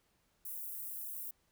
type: high-pass noise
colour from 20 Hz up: white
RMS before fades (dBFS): -43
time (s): 0.45-1.31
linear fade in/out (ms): 5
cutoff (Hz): 11000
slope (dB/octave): 24
effects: pink hiss -75 dBFS RMS until 1.51 s